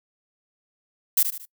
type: noise with echo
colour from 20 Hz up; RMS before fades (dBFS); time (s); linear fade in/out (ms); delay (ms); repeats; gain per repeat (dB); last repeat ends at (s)
violet; -18; 1.17-1.23; 5; 75; 3; -8; 1.455
effects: noise-tail reverb RT60 0.1 s tail -24 dB re dry